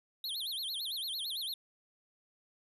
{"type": "tone with vibrato", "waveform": "square", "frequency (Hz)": 3678, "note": "A#7", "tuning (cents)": -24, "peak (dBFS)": -36, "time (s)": [0.24, 1.54], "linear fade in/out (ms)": 2, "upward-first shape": "sine", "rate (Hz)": 8.9, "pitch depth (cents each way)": 290, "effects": ["resampled to 32000 Hz"]}